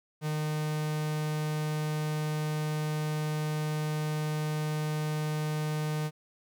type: tone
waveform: 45% pulse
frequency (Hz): 153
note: D#3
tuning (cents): -29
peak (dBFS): -29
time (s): 0.21-6.11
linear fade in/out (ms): 50
effects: 11-bit